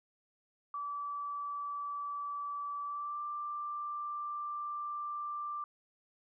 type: tone with pitch glide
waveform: sine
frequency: 1155 to 1180.6 Hz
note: D6 to D6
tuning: -29 to +9 cents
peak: -36 dBFS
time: 0.74-5.64 s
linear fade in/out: 2 ms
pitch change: +38 cents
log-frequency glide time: 2.84-3.21 s
effects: none